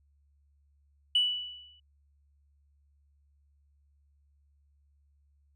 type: tone with exponential decay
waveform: sine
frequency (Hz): 2960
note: F#7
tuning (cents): 0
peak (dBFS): -19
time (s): 1.15-1.8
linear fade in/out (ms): 5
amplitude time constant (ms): 140
effects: tanh soft clip ceiling -17 dBFS + added 71 Hz sine -64 dBFS peak until 5.55 s